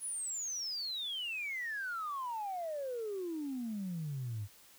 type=exponential sweep; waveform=sine; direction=down; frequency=10548 to 98 Hz; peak=-35 dBFS; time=0-4.48 s; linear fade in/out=50 ms; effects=tanh soft clip ceiling -32 dBFS + white hiss -60 dBFS RMS until 4.78 s